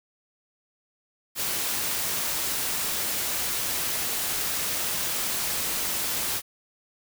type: noise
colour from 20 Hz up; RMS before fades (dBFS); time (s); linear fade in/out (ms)
white; -28; 1.35-6.42; 50
effects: none